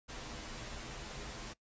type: noise with comb filter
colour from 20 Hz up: pink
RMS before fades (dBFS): -45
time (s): 0.08-1.54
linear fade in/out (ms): 20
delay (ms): 11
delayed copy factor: -0.7
effects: noise-tail reverb RT60 0.1 s tail -20 dB re dry + resampled to 16000 Hz